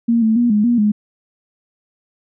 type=tone with pitch steps; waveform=sine; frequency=232.8 / 220.9 / 239.8 / 209.3 / 239.3 / 209.6 Hz; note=A#3 / A3 / A#3 / G#3 / A#3 / G#3; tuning=-2 / +7 / +49 / +14 / +46 / +16 cents; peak=-11 dBFS; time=0.08-0.92 s; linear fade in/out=10 ms; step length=140 ms; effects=none